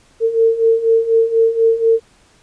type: beating tone pair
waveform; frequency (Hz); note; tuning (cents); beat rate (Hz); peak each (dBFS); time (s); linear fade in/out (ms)
sine; 450.9 / 455; A4 / A#4; +42 / -42; 4.1; -16 / -12; 0.2-2; 50
effects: pink hiss -52 dBFS RMS until 2.42 s + resampled to 22050 Hz